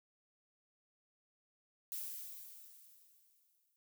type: noise with exponential decay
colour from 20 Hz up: violet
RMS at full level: -41 dBFS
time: 1.92-3.76 s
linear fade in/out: 0 ms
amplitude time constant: 400 ms
effects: none